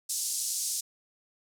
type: band-pass noise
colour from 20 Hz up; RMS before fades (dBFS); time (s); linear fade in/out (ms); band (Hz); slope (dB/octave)
pink; -32; 0.09-0.81; 10; 5500 to 11000; 24
effects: none